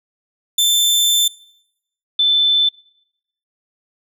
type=tone pair in turn; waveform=sawtooth / sine; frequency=3545 / 3526 Hz; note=A7 / A7; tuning=+12 / +3 cents; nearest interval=unison; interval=9 cents; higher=first; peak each=-9 / -11 dBFS; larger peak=first; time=0.58-1.28 / 2.19-2.69 s; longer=first; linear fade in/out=5 ms; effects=noise-tail reverb RT60 0.8 s tail -24 dB re dry